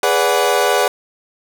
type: chord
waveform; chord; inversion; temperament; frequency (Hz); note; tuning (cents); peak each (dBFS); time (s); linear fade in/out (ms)
30% pulse; G# half-diminished seventh; none; equal with one note detuned; 415.3 / 493.9 / 578.2 / 740; G#4 / B4 / D5 / F#5; 0 / 0 / -27 / 0; -16; 0.03-0.88; 2
effects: none